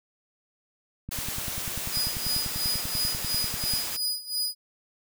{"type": "click train", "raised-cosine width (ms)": 5, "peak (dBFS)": -23, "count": 28, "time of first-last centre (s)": [1.09, 3.737], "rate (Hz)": 10.2}
{"type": "noise", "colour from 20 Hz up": "white", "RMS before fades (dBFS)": -33, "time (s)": [1.11, 3.97], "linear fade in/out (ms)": 10}
{"type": "tone with tremolo", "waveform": "sawtooth", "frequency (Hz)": 4945, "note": "D#8", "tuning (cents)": -12, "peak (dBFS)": -22, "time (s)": [1.91, 4.55], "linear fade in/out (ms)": 50, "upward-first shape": "sine", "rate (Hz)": 2.9, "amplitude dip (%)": 85}
{"effects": []}